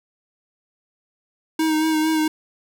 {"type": "tone with vibrato", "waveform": "square", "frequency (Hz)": 314.2, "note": "D#4", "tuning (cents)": 17, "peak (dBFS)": -18, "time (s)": [1.59, 2.28], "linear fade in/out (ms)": 5, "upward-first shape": "sine", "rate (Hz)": 4.4, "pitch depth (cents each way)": 27, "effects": []}